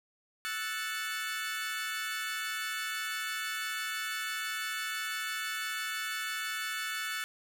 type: chord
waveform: 30% pulse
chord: F# minor seventh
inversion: third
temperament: equal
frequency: 1318.5 / 1480 / 1760 / 2217 Hz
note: E6 / F#6 / A6 / C#7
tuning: 0 / 0 / 0 / 0 cents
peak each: -38 / -36 / -36 / -38 dBFS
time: 0.45-7.24 s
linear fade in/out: 0 ms
effects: none